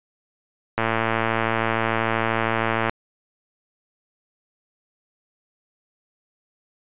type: click train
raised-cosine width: 0.5 ms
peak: -6 dBFS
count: 240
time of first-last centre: 0.78-2.895 s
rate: 113 Hz
effects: resampled to 8000 Hz